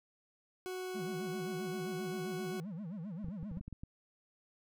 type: tone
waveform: 40% pulse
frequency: 369.4 Hz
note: F#4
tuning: 3 cents flat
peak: -38 dBFS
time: 0.66-2.6 s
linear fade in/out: 0 ms
type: tone with vibrato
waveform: triangle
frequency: 185 Hz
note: F#3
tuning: in tune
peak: -38 dBFS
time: 0.94-3.6 s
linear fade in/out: 20 ms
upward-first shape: sine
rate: 7.6 Hz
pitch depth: 280 cents each way
type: clicks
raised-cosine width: 5 ms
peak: -32 dBFS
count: 9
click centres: 3.245 / 3.285 / 3.429 / 3.515 / 3.572 / 3.61 / 3.68 / 3.727 / 3.835 s
effects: none